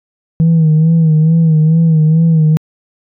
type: tone with vibrato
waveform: sine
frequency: 160 Hz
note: D#3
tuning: 49 cents sharp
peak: -4 dBFS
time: 0.4-2.57 s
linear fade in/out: 0 ms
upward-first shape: sine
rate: 2.3 Hz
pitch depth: 62 cents each way
effects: tanh soft clip ceiling -4 dBFS